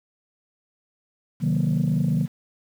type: chord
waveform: sine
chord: C half-diminished seventh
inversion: none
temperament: equal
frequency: 130.81 / 155.56 / 185 / 233.1 Hz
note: C3 / Eb3 / Gb3 / Bb3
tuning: 0 / 0 / 0 / 0 cents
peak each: -25 / -21 / -24 / -26 dBFS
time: 1.4-2.28 s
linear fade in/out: 50 ms
effects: tanh soft clip ceiling -14 dBFS + 8-bit